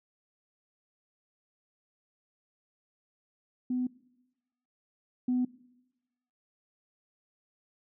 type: tone pair in turn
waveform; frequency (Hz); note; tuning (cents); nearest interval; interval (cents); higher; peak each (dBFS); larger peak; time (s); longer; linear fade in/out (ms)
sine; 251 / 250.1; B3 / B3; +28 / +22; unison; 6; first; -27 / -24; second; 3.7-3.87 / 5.28-5.45; neither; 5
effects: noise-tail reverb RT60 1.0 s tail -21 dB re dry + tanh soft clip ceiling -21 dBFS

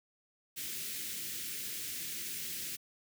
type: band-stop noise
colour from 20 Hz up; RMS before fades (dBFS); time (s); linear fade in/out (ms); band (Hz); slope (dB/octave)
white; -40; 0.56-2.77; 20; 390 to 1800; 24
effects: high-pass 100 Hz 12 dB/octave

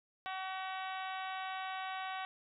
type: harmonic tone with a mistuned harmonic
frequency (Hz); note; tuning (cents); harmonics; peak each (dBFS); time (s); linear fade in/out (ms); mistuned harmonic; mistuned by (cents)
378.1; F#4; +38; 2 / 3 / 4 / 5 / 6 / 7 / 8 / 9 / 10; -41 / -45 / -47 / -49 / -51 / -52 / -53 / -54 / -55; 0.26-2.25; 0; 7; +24
effects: none

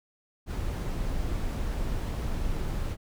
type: noise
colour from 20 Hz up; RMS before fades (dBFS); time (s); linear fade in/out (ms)
brown; -30; 0.46-2.97; 50
effects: none

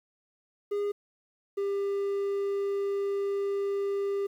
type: tone pair in turn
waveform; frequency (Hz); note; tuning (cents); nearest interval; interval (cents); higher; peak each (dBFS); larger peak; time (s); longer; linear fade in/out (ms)
triangle; 408.4 / 398.6; G#4 / G4; -29 / +29; unison; 42; first; -25; neither; 0.71-0.92 / 1.57-4.27; second; 10
effects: 10-bit

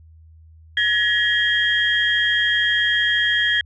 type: tone cluster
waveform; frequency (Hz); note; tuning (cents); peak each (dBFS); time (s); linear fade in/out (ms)
sine; 1691 / 1896 / 3237; G#6 / A#6 / G#7; +31 / +29 / -45; -20; 0.77-3.61; 2
effects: tanh soft clip ceiling -6 dBFS + added 80 Hz sine -44 dBFS peak until 3.65 s

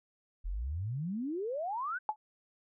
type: exponential sweep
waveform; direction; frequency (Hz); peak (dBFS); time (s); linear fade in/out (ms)
sine; up; 38.89 to 1568; -33; 0.44-1.99; 20
type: tone with exponential decay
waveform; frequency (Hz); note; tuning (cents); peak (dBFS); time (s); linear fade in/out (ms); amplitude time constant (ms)
sine; 857; A5; -46; -24; 2.09-2.16; 1; 15
effects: none

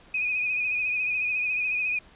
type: tone with vibrato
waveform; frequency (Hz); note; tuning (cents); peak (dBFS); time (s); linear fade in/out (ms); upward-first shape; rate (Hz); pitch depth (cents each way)
sine; 2489; D#7; 0; -24; 0.14-1.99; 5; triangle; 14; 52
effects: pink hiss -54 dBFS RMS until 2.15 s + resampled to 8000 Hz

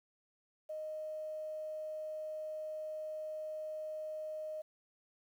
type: tone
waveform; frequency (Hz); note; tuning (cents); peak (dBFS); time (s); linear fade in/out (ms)
sine; 620; D#5; -6; -39; 0.69-4.62; 10
effects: 11-bit

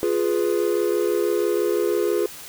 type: chord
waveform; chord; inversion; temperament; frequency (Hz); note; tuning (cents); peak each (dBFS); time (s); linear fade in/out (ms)
triangle; F diminished; none; equal; 349.2 / 415.3 / 493.9; F4 / Ab4 / Cb5; 0 / 0 / 0; -21 / -20 / -24; 0.03-2.26; 0
effects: white hiss -39 dBFS RMS until 2.48 s

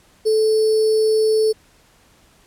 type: tone with sample-and-hold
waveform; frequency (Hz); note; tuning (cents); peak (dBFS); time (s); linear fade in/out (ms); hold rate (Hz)
sine; 435.8; A4; -17; -13; 0.25-1.53; 20; 4900
effects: pink hiss -54 dBFS RMS until 2.46 s + low-pass 12000 Hz 12 dB/octave

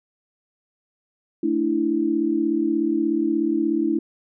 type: chord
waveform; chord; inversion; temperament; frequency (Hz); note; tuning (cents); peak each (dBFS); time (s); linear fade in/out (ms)
sine; A suspended fourth; none; just; 220 / 293.3 / 330; A3 / D4 / E4; 0 / -2 / +2; -27 / -23 / -21; 1.43-3.99; 5
effects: none

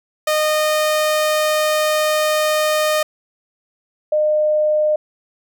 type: tone pair in turn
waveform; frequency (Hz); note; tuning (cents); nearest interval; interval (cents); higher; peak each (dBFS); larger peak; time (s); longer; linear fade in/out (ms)
sawtooth / sine; 614 / 608.7; D#5 / D#5; -23 / -38; unison; 15; first; -11 / -13; first; 0.27-3.03 / 4.12-4.96; first; 5
effects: none

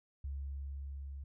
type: tone with level ramp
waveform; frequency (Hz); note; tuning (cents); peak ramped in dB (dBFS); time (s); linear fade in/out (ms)
sine; 69.3; C#2; 0; -37 to -42; 0.24-1.24; 5
effects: none

